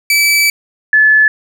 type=tone pair in turn; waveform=sawtooth / sine; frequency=2306 / 1727.5 Hz; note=D7 / A6; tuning=-32 / -32 cents; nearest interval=perfect fourth; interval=500 cents; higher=first; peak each=-5 dBFS; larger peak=neither; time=0.1-0.5 / 0.93-1.28 s; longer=first; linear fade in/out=2 ms; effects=none